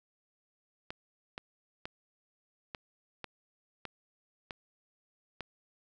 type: clicks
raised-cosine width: 0.3 ms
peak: -23 dBFS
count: 8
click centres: 0.905 / 1.379 / 1.855 / 2.748 / 3.243 / 3.853 / 4.508 / 5.407 s
effects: none